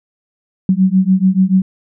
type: beating tone pair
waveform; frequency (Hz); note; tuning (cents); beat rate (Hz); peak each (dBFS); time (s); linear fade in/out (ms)
sine; 185 / 191.9; F#3 / G3; 0 / -37; 6.9; -12; 0.69-1.62; 2
effects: none